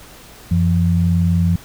sine tone pair together, 90.64 / 171.1 Hz, F#2 / F3, -35 / -35 cents, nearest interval major seventh, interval 1100 cents, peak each -15 dBFS, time 0.51-1.56 s, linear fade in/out 5 ms, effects pink hiss -41 dBFS RMS until 1.64 s

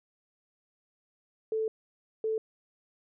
sine tone bursts at uneven times, 440 Hz, A4, in tune, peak -27 dBFS, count 2, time 1.52-1.68 / 2.24-2.38 s, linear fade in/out 2 ms, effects none

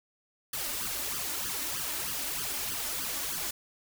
white noise with flanger, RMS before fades -34 dBFS, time 0.53-3.51 s, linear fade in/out 5 ms, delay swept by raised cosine 0.63 to 3.43 ms, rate 3.2 Hz, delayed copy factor +1, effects none

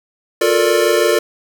square chord, Bb major seventh, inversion second, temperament equal with one note detuned, 355.3 / 440 / 466.2 / 587.3 Hz, F4 / A4 / Bb4 / D5, +30 / 0 / 0 / 0 cents, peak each -18 dBFS, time 0.41-1.19 s, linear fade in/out 5 ms, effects 7-bit

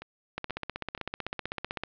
two click trains, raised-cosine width 0.3 ms, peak -24 / -16 dBFS, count 4 / 24, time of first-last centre 0.02-1.455 / 0.38-1.836 s, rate 2.09 / 15.8 Hz, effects low-pass 4000 Hz 12 dB/octave

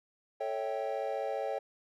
triangle chord, A dominant seventh, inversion none, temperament equal with one note detuned, 440 / 554.4 / 649.4 / 784 Hz, A4 / C#5 / E5 / G5, 0 / 0 / -26 / 0 cents, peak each -37 / -34 / -37 / -36 dBFS, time 0.4-1.59 s, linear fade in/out 10 ms, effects none

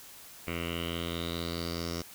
10% pulse tone with low-pass filter sweep, 84.7 Hz, E2, 48 cents sharp, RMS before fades -35 dBFS, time 0.47-2.02 s, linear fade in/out 5 ms, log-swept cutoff 2500 to 5600 Hz, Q 5.9, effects white hiss -50 dBFS RMS until 2.14 s

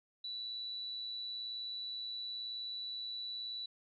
sine tone with amplitude modulation, 3951 Hz, B7, in tune, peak -38 dBFS, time 0.24-3.66 s, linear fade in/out 5 ms, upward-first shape sine, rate 119 Hz, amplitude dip 30%, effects none

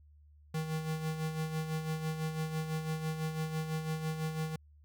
square tone with tremolo, 157.9 Hz, D#3, 26 cents sharp, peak -32 dBFS, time 0.54-4.56 s, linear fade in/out 5 ms, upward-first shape sine, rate 6 Hz, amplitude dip 55%, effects added 74 Hz sine -57 dBFS peak until 4.84 s

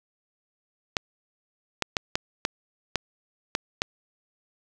clicks, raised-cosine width 0.2 ms, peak -6 dBFS, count 8, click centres 0.968 / 1.823 / 1.968 / 2.155 / 2.451 / 2.957 / 3.551 / 3.819 s, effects none

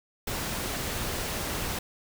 pink noise, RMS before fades -32 dBFS, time 0.27-1.79 s, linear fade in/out 5 ms, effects none

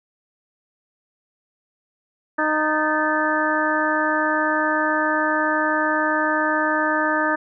harmonic tone with a mistuned harmonic, 307.9 Hz, D#4, 18 cents flat, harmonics 1 / 2 / 3 / 4 / 5 / 6, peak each -25 / -25 / -25 / -25 / -25 / -25 dBFS, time 2.38-7.36 s, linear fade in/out 10 ms, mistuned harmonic 6, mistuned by -94 cents, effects none

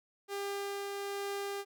sawtooth tone with tremolo, 400 Hz, G4, 35 cents sharp, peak -31 dBFS, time 0.28-1.65 s, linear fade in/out 50 ms, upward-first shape triangle, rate 1.2 Hz, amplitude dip 25%, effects none

